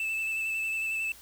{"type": "tone with vibrato", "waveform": "triangle", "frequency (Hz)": 2637, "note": "E7", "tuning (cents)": 0, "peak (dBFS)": -27, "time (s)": [0, 1.12], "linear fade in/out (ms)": 2, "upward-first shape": "square", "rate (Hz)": 11, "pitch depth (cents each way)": 14, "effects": ["added 60 Hz sine -61 dBFS peak until 1.21 s", "white hiss -52 dBFS RMS until 1.21 s"]}